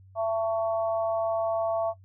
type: harmonic tone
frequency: 223.3 Hz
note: A3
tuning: 26 cents sharp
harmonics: 3 / 4 / 5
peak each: -25 / -35 / -35 dBFS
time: 0.15-1.94 s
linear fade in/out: 50 ms
effects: noise-tail reverb RT60 0.1 s tail -18 dB re dry + added 95 Hz sine -50 dBFS peak until 2.04 s